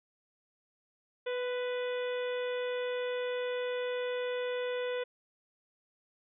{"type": "harmonic tone with a mistuned harmonic", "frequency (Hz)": 495.2, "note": "B4", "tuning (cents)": 5, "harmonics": [1, 2, 3, 4, 5, 6, 7], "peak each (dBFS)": [-32, -46, -44, -46, -48, -51, -48], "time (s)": [1.26, 5.04], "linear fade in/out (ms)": 10, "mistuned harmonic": 2, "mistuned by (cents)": 26, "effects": []}